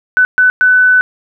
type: tone bursts at uneven times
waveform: sine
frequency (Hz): 1500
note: F#6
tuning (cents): +23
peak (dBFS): -5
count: 3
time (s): 0.17-0.25 / 0.38-0.5 / 0.61-1.01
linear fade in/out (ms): 0
effects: none